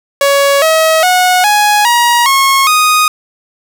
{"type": "tone with pitch steps", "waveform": "sawtooth", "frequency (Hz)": [560, 639.6, 730.4, 834.2, 952.7, 1088.1, 1242.7], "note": ["C#5", "D#5", "F#5", "G#5", "A#5", "C#6", "D#6"], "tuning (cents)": [18, 48, -23, 7, 37, -33, -3], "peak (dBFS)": -3, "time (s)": [0.21, 3.08], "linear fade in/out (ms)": 2, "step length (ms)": 410, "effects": []}